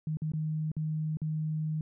sine tone with dropouts, 155.56 Hz, D#3, in tune, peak -29 dBFS, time 0.07-1.81 s, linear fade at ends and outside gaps 2 ms, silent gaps 0.171-0.219 / 0.319-0.335 / 0.717-0.766 / 1.171-1.217 s, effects none

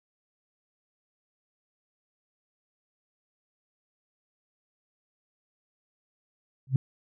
sine tone with exponential growth, 132 Hz, C3, 16 cents sharp, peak -15 dBFS, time 6.67-6.76 s, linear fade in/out 2 ms, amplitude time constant 18 ms, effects none

